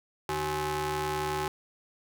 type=ring-modulated tone; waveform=sawtooth; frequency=229.4 Hz; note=A#3; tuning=28 cents flat; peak=-22 dBFS; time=0.29-1.48 s; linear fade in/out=0 ms; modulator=609 Hz; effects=none